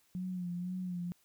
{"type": "tone with vibrato", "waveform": "sine", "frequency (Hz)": 179.7, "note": "F3", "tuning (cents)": 50, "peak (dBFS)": -35, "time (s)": [0.15, 1.12], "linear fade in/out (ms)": 0, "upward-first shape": "sine", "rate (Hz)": 2, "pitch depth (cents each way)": 48, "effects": ["white hiss -70 dBFS RMS until 1.24 s"]}